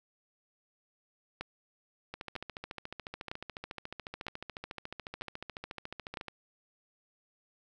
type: two click trains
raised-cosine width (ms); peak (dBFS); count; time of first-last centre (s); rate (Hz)
0.3; -24 / -21; 59 / 6; 2.14-6.283 / 1.41-6.172; 14 / 1.05
effects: none